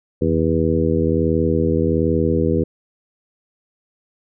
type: harmonic tone with a mistuned harmonic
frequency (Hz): 81.3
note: E2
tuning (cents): -23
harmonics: 1 / 2 / 3 / 4 / 5 / 6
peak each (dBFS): -22 / -22 / -22 / -22 / -22 / -22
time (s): 0.21-2.64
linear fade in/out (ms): 10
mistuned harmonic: 1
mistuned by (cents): +92
effects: none